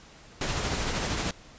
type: noise with tremolo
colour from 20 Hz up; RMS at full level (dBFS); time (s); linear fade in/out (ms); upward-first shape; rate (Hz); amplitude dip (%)
pink; -28; 0.41-1.31; 2; sine; 13; 30
effects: pink hiss -51 dBFS RMS until 1.58 s + resampled to 16000 Hz